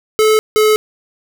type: tone pair in turn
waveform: square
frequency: 433.2 / 429.7 Hz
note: A4 / A4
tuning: -27 / -41 cents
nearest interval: unison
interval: 14 cents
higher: first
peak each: -9 dBFS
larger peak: neither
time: 0.19-0.39 / 0.56-0.76 s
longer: neither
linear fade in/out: 0 ms
effects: none